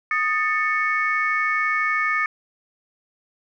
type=tone cluster; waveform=sine; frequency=1242 / 1780 / 2214 Hz; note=D#6 / A6 / C#7; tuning=-3 / +20 / -3 cents; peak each=-23 dBFS; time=0.11-2.26 s; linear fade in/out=2 ms; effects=tanh soft clip ceiling -10 dBFS